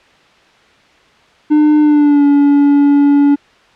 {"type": "tone with pitch glide", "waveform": "triangle", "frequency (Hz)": [301.3, 285.5], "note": ["D4", "D4"], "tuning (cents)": [44, -49], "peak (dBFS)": -4, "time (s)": [1.5, 3.36], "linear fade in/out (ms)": 20, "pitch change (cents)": -93, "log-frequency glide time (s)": [1.81, 2.24], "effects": ["white hiss -47 dBFS RMS until 3.75 s", "low-pass 3000 Hz 12 dB/octave"]}